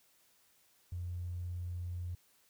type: tone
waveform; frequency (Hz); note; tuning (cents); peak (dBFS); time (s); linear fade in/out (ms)
triangle; 88.1; F2; +16; -33; 0.92-2.15; 5
effects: tanh soft clip ceiling -35 dBFS + white hiss -69 dBFS RMS until 2.49 s